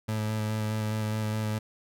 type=tone with vibrato; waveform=30% pulse; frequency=108.2 Hz; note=A2; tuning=29 cents flat; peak=-25 dBFS; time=0.08-1.59 s; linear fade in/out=10 ms; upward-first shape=square; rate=4.8 Hz; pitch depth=13 cents each way; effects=none